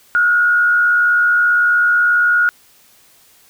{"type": "tone with frequency modulation", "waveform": "sine", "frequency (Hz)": 1436, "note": "F6", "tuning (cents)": 48, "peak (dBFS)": -10, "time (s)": [0.15, 2.49], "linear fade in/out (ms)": 0, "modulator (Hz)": 78.3, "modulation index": 0.51, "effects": ["white hiss -50 dBFS RMS until 3.49 s"]}